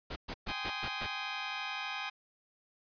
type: noise bursts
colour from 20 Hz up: pink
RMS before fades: -39 dBFS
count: 6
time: 0.1-1.066 s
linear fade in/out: 10 ms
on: 61 ms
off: 120 ms
type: chord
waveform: 15% pulse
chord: Ab major seventh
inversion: third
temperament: just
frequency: 778.7 / 830.6 / 1038.3 / 1245.9 Hz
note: G5 / Ab5 / C6 / Eb6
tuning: -12 / 0 / -14 / +2 cents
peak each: -36 dBFS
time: 0.48-2.1 s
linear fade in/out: 10 ms
effects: resampled to 11025 Hz